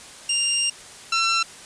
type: tone pair in turn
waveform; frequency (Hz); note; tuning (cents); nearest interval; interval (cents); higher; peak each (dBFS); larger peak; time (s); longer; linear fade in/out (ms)
15% pulse; 2794 / 1348.6; F7 / E6; 0 / +39; octave + minor second; 1261; first; -12; neither; 0.29-0.7 / 1.12-1.43; first; 5
effects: white hiss -42 dBFS RMS until 1.65 s + resampled to 22050 Hz